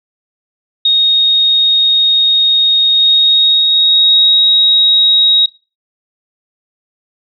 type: tone with pitch glide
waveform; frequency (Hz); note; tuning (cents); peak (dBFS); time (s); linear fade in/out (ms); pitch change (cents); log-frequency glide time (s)
sine; 3729 to 3794; A#7 to A#7; 0 to +30; -6; 0.85-5.46; 5; +30; 2.92-4.44
effects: noise-tail reverb RT60 0.3 s tail -18 dB re dry